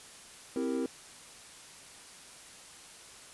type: chord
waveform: triangle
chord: C dominant seventh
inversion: none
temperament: equal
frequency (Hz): 261.6 / 329.6 / 392 / 466.2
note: C4 / E4 / G4 / Bb4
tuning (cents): 0 / 0 / 0 / 0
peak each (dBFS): -31 / -34 / -36 / -34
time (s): 0.56-0.86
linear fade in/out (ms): 2
effects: white hiss -51 dBFS RMS until 3.33 s + resampled to 24000 Hz